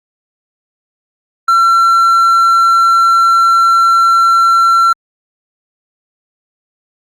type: tone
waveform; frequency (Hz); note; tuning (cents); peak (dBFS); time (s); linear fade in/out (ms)
triangle; 1355; E6; +47; -4; 1.48-4.93; 5
effects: Opus 48 kbps